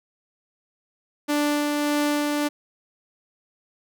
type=tone with tremolo; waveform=sawtooth; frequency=293.8 Hz; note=D4; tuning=1 cent sharp; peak=-16 dBFS; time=1.28-2.49 s; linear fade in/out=20 ms; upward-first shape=sine; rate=1.7 Hz; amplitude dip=25%; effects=none